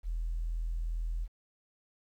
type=tone; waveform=sine; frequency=41.2 Hz; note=E1; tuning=in tune; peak=-30 dBFS; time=0.03-1.28 s; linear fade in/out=50 ms; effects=tanh soft clip ceiling -27 dBFS + 11-bit